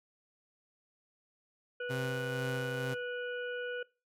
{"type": "harmonic tone", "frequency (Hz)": 490, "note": "B4", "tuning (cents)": -14, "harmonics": [1, 3, 5, 6], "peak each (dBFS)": [-37, -39, -52, -50], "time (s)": [1.8, 3.83], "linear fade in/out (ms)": 5}
{"type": "tone with tremolo", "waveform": "sawtooth", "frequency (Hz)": 130.81, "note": "C3", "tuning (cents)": 0, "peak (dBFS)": -30, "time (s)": [1.89, 2.95], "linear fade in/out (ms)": 20, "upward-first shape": "sine", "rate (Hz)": 2.1, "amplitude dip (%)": 30}
{"effects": ["noise-tail reverb RT60 0.3 s tail -22 dB re dry", "MP3 96 kbps"]}